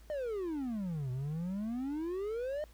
triangle exponential two-way sweep, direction down then up, 620 to 123.47 to 620 Hz, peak -32 dBFS, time 0.1-2.64 s, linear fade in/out 0 ms, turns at 1.11 s, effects added 55 Hz sine -54 dBFS peak until 2.73 s + pink hiss -64 dBFS RMS until 2.73 s

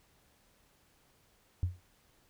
sine tone with exponential decay, 89.4 Hz, F2, 41 cents sharp, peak -23 dBFS, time 1.63-1.81 s, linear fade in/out 0 ms, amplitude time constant 38 ms, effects tanh soft clip ceiling -23 dBFS + pink hiss -68 dBFS RMS until 2.29 s

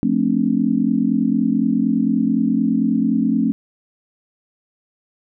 sine chord, D minor seventh, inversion first, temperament just, 176.2 / 220.2 / 264.3 / 293.7 Hz, F3 / A3 / C4 / D4, +16 / +2 / +18 / 0 cents, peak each -24 / -18 / -19 / -23 dBFS, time 0.03-3.52 s, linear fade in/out 0 ms, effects none

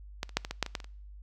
clicks, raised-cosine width 0.2 ms, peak -14 / -30 / -8 / -19 / -17 / -9 / -20 / -14 / -27 / -30 dBFS, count 10, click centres 0.231 / 0.293 / 0.37 / 0.449 / 0.51 / 0.627 / 0.663 / 0.752 / 0.802 / 0.844 s, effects noise-tail reverb RT60 0.6 s tail -26 dB re dry + added 50 Hz sine -45 dBFS peak until 1.22 s

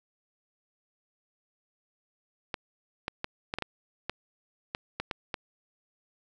clicks, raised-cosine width 0.3 ms, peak -15 dBFS, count 11, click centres 2.542 / 3.081 / 3.244 / 3.539 / 3.586 / 3.623 / 4.096 / 4.749 / 5 / 5.112 / 5.342 s, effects none

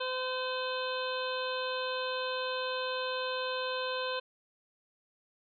harmonic tone, 512 Hz, C5, 38 cents flat, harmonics 1 / 2 / 3 / 5 / 6 / 7 / 8, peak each -35 / -38 / -40 / -42 / -43 / -43 / -44 dBFS, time 0-4.2 s, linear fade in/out 10 ms, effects none

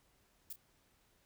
violet noise with echo, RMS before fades -44 dBFS, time 0.5-0.53 s, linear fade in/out 5 ms, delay 31 ms, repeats 1, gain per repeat -13 dB, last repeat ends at 0.561 s, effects pink hiss -72 dBFS RMS until 1.25 s

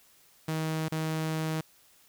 sawtooth tone with dropouts, 158.4 Hz, D#3, 31 cents sharp, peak -25 dBFS, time 0.48-1.61 s, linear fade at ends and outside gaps 5 ms, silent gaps 0.884-0.919 s, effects white hiss -61 dBFS RMS until 2.08 s

